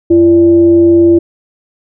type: tone with frequency modulation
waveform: sine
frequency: 339.7 Hz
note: F4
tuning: 48 cents flat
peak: -3 dBFS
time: 0.1-1.19 s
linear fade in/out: 10 ms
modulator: 248 Hz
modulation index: 0.3
effects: none